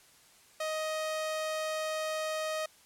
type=tone; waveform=sawtooth; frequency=626 Hz; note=D#5; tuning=10 cents sharp; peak=-28 dBFS; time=0.6-2.66 s; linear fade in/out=5 ms; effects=white hiss -60 dBFS RMS until 2.85 s + low-pass 11000 Hz 12 dB/octave